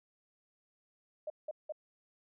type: tone bursts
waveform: sine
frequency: 612 Hz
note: D#5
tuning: 29 cents flat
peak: -36 dBFS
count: 3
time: 1.27-1.723 s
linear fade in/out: 5 ms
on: 31 ms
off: 180 ms
effects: none